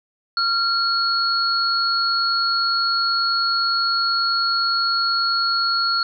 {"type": "tone pair together", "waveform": "sine", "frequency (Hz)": [1379, 4350], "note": ["F6", "C#8"], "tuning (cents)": [-22, -33], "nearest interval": "octave + minor sixth", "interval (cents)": 1989, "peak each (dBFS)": -20, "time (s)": [0.37, 6.03], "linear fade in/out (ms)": 2, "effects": []}